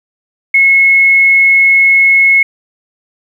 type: tone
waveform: sine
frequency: 2180 Hz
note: C#7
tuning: 29 cents flat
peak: -4 dBFS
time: 0.54-2.43 s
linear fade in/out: 5 ms
effects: 7-bit